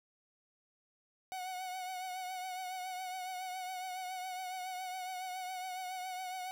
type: tone with vibrato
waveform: 45% pulse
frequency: 740 Hz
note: F#5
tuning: in tune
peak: -39 dBFS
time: 1.32-6.51 s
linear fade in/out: 0 ms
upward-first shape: triangle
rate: 7.2 Hz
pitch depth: 44 cents each way
effects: none